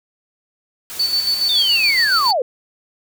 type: noise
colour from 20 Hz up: white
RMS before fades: -31 dBFS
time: 0.9-2.31 s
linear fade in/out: 0 ms
type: tone with tremolo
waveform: sine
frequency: 4495 Hz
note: C#8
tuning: 23 cents sharp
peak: -14 dBFS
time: 0.99-2.33 s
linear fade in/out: 10 ms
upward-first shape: square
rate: 7.1 Hz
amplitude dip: 50%
type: linear sweep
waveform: sine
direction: down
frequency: 3678 to 466.2 Hz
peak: -15 dBFS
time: 1.49-2.42 s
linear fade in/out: 2 ms
effects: none